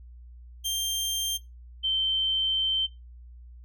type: tone pair in turn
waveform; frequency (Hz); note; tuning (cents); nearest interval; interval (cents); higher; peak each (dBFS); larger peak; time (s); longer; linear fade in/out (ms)
sawtooth / sine; 3174 / 3107; G7 / G7; +21 / -16; unison; 37; first; -23 / -23; neither; 0.64-1.38 / 1.83-2.87; second; 20
effects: noise-tail reverb RT60 0.2 s tail -18 dB re dry + added 60 Hz sine -44 dBFS peak until 3.64 s

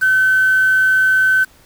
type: tone with quantisation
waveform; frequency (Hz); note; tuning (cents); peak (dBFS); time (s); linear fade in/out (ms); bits
sine; 1525; G6; -48; -10; 0.01-1.45; 20; 5
effects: pink hiss -49 dBFS RMS until 1.65 s

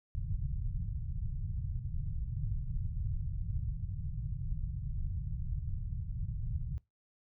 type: low-pass noise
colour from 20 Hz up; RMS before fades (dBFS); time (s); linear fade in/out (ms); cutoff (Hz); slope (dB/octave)
pink; -36; 0.15-6.78; 0; 150; 48
effects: noise-tail reverb RT60 0.2 s tail -21 dB re dry

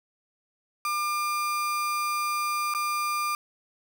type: tone with dropouts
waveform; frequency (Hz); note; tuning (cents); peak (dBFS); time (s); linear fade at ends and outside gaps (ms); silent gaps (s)
35% pulse; 1200; D6; +37; -24; 0.85-3.35; 1; 2.739-2.748
effects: none

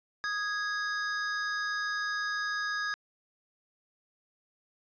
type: tone pair together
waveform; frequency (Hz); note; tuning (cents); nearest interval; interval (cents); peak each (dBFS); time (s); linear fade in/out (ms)
square; 1242.8 / 1659; D#6 / G#6; -2 / -2; perfect fourth; 500; -37 / -32; 0.24-2.94; 0
effects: resampled to 16000 Hz

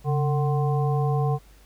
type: harmonic tone with a mistuned harmonic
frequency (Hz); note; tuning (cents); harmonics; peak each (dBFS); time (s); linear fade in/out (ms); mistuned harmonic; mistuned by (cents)
150; D3; +37; 1 / 3 / 5 / 7; -21 / -29 / -30 / -35; 0.04-1.39; 50; 1; -130
effects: added 50 Hz sine -50 dBFS peak until 1.65 s + pink hiss -57 dBFS RMS until 1.65 s

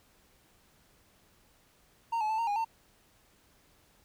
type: tone with pitch steps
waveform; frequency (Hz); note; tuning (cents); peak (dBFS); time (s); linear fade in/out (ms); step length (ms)
triangle; 921 / 858 / 879 / 922 / 819 / 903; A#5 / A5 / A5 / A#5 / G#5 / A5; -21 / -44 / -2 / -19 / -24 / +45; -26; 2.12-2.648; 10; 88
effects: pink hiss -65 dBFS RMS until 4.04 s

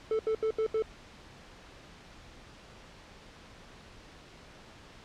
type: tone bursts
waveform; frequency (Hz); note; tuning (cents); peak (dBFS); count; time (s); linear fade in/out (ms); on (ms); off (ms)
triangle; 440; A4; 0; -24; 5; 0.11-0.823; 2; 81; 77
effects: pink hiss -52 dBFS RMS until 5.04 s + low-pass 5000 Hz 12 dB/octave

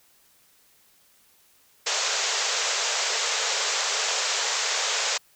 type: band-pass noise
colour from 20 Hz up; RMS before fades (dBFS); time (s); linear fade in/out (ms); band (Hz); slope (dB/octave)
white; -26; 1.86-5.18; 10; 410 to 7500; 96
effects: white hiss -60 dBFS RMS until 5.35 s

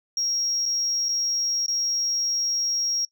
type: tone with dropouts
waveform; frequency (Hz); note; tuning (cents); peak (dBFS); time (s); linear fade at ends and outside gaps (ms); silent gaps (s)
sine; 5600; F8; +4; -21; 0.17-3.05; 2; 0.656-0.66 / 1.086-1.09 / 1.662-1.681
effects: noise-tail reverb RT60 0.1 s tail -23 dB re dry + tanh soft clip ceiling -19 dBFS

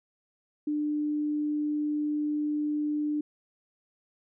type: tone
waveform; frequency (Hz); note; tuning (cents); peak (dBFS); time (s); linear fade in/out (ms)
sine; 298.4; D4; +28; -26; 0.67-3.21; 5
effects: none

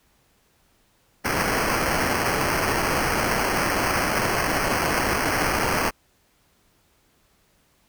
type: noise with sample-and-hold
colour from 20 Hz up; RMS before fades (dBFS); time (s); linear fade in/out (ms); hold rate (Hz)
white; -23; 1.24-5.91; 20; 3675
effects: pink hiss -63 dBFS RMS until 7.88 s

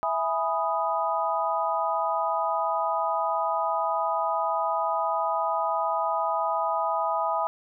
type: chord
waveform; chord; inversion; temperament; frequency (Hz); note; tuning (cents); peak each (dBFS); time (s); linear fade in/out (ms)
sine; E major seventh; none; equal; 659.3 / 830.6 / 987.8 / 1244.5; E5 / G#5 / B5 / D#6; 0 / 0 / 0 / 0; -29; 0.03-7.47; 0
effects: none

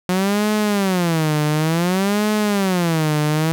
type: tone with vibrato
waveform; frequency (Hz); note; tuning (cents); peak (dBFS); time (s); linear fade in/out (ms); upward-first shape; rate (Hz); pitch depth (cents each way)
sawtooth; 178.9; F3; +42; -12; 0.09-3.52; 0; sine; 0.56; 300
effects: none

